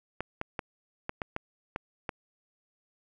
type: clicks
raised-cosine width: 0.5 ms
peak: -17 dBFS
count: 8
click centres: 0.206 / 0.414 / 0.592 / 1.094 / 1.218 / 1.364 / 1.761 / 2.092 s
effects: none